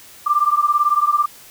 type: beating tone pair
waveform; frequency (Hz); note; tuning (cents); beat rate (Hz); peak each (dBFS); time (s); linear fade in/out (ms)
sine; 1178 / 1196; D6 / D6; +5 / +31; 18; -16 / -17; 0.26-1.26; 10
effects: white hiss -43 dBFS RMS until 1.5 s